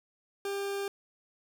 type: tone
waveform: 40% pulse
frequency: 398.2 Hz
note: G4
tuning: 27 cents sharp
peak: -31 dBFS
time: 0.45-0.88 s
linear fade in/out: 2 ms
effects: none